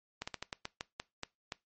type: slowing click train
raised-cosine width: 0.2 ms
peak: -20 dBFS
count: 10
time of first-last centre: 0.22-1.522 s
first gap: 55 ms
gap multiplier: 1.23
effects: noise-tail reverb RT60 0.2 s tail -21 dB re dry + MP3 32 kbps